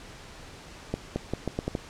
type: accelerating click train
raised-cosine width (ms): 2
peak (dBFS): -14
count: 7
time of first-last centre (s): 0.94-1.752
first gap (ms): 220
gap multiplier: 0.8
effects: pink hiss -46 dBFS RMS until 1.89 s + low-pass 7000 Hz 12 dB/octave